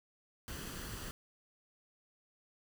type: noise with comb filter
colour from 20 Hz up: pink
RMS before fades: -44 dBFS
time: 0.48-1.11 s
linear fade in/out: 0 ms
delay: 0.66 ms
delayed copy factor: +0.5
effects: none